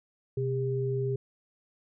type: tone pair together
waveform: sine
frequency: 127.7 / 401.5 Hz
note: C3 / G4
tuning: -42 / +41 cents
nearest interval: octave + minor sixth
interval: 1983 cents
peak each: -29 / -30 dBFS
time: 0.37-1.16 s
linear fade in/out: 5 ms
effects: none